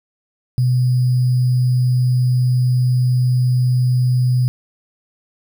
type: tone with sample-and-hold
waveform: sine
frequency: 125.6 Hz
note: B2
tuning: 30 cents sharp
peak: -12 dBFS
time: 0.58-4.48 s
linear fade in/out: 0 ms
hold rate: 4900 Hz
effects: none